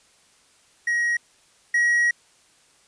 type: tone pair in turn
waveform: triangle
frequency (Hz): 1895 / 1904.2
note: A#6 / A#6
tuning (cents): +28 / +36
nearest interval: unison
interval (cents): 8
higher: second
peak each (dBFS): -18 / -15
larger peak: second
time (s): 0.87-1.17 / 1.74-2.11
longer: second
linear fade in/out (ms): 5
effects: white hiss -58 dBFS RMS until 2.87 s + resampled to 22050 Hz